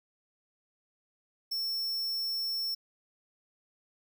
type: tone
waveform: square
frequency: 5400 Hz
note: E8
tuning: 41 cents sharp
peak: -31 dBFS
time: 1.51-2.75 s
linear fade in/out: 10 ms
effects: none